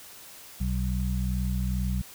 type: harmonic tone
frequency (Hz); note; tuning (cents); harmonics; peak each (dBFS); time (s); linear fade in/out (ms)
62.4; B1; +19; 1 / 2 / 3; -27 / -32 / -31; 0.6-2.02; 10
effects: white hiss -47 dBFS RMS until 2.14 s